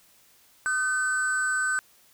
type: tone cluster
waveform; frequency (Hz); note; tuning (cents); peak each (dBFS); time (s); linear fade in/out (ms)
sine; 1238 / 1522 / 7940; D#6 / F#6 / B8; -9 / +48 / +8; -31 / -23 / -32; 0.66-1.79; 0
effects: tanh soft clip ceiling -18 dBFS + white hiss -59 dBFS RMS until 2.13 s